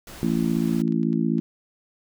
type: noise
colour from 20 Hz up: pink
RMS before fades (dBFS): -41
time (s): 0.07-0.82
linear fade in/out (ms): 2
type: harmonic tone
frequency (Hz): 56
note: A1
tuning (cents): +31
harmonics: 3 / 4 / 5 / 6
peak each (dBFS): -25 / -23 / -27 / -28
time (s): 0.23-1.4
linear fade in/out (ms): 0
type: clicks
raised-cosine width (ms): 0.2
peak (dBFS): -31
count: 6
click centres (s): 0.8 / 0.879 / 0.923 / 1.031 / 1.13 / 1.383
effects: none